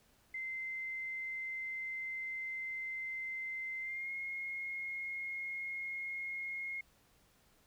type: tone with pitch glide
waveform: sine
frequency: 2075 to 2151 Hz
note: C7 to C7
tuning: -15 to +47 cents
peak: -38 dBFS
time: 0.34-6.81 s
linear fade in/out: 5 ms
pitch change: +62 cents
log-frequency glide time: 3.81-4.11 s
effects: pink hiss -69 dBFS RMS until 7.66 s